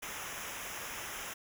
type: noise with comb filter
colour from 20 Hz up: pink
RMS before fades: -42 dBFS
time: 0.02-1.34 s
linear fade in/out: 10 ms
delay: 0.23 ms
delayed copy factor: -0.8
effects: none